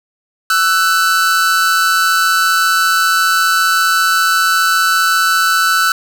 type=tone pair together; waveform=45% pulse; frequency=1325.2 / 1500 Hz; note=E6 / F#6; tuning=+9 / +23 cents; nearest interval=major second; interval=214 cents; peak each=-13 dBFS; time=0.5-5.92 s; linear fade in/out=2 ms; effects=none